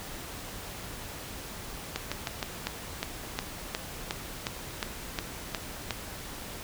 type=two click trains; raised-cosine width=0.2 ms; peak=-13 / -12 dBFS; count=4 / 10; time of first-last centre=1.96-2.428 / 2.67-5.907 s; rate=6.41 / 2.78 Hz; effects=pink hiss -41 dBFS RMS until 6.63 s